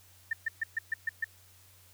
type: tone bursts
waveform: sine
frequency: 1800 Hz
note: A6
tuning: 39 cents sharp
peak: -27 dBFS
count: 7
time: 0.31-1.244 s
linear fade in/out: 5 ms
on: 22 ms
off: 130 ms
effects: added 92 Hz sine -61 dBFS peak until 1.93 s + white hiss -60 dBFS RMS until 1.93 s

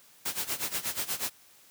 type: noise with tremolo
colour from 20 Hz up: white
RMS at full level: -30 dBFS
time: 0.25-1.3 s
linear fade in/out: 10 ms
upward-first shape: sine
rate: 8.3 Hz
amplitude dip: 85%
effects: white hiss -58 dBFS RMS until 1.7 s + high-pass 80 Hz 12 dB/octave

